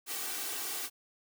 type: noise with comb filter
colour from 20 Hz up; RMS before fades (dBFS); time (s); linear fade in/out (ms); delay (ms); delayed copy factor
white; -37; 0.06-0.9; 50; 2.6; +0.85
effects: high-pass 200 Hz 12 dB/octave